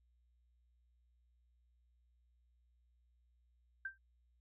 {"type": "tone with exponential decay", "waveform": "sine", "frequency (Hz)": 1568, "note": "G6", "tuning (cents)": 0, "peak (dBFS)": -36, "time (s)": [3.85, 3.98], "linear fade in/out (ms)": 5, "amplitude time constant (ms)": 27, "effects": ["added 60 Hz sine -70 dBFS peak until 4.4 s"]}